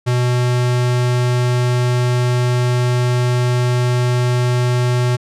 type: tone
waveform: square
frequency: 123.47 Hz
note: B2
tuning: in tune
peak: -14 dBFS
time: 0.06-5.17 s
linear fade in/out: 20 ms
effects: low-pass 9000 Hz 12 dB/octave